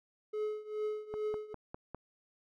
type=tone with tremolo; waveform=triangle; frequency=426.1 Hz; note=G#4; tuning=44 cents sharp; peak=-29 dBFS; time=0.33-1.54 s; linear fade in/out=10 ms; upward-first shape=triangle; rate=2.4 Hz; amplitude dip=90%
type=click train; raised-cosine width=1 ms; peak=-28 dBFS; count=5; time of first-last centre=1.14-1.946 s; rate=4.96 Hz
effects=none